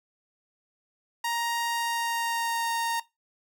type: tone with pitch glide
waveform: sawtooth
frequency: 936 to 925.8 Hz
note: A#5 to A#5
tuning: +7 to -12 cents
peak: -23 dBFS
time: 1.24-3 s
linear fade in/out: 5 ms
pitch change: -19 cents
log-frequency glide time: 1.65-2.69 s
effects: noise-tail reverb RT60 0.2 s tail -18 dB re dry